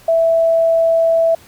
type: tone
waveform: sine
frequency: 659.3 Hz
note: E5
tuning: in tune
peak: -10 dBFS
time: 0.08-1.35 s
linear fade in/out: 5 ms
effects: pink hiss -45 dBFS RMS until 1.47 s